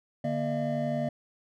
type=tone cluster; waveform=triangle; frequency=147.3 / 237.9 / 604 / 676 Hz; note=D3 / A#3 / D5 / E5; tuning=+6 / +35 / +48 / +43 cents; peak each=-31 / -30 / -30 / -33 dBFS; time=0.24-1.09 s; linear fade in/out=5 ms; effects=none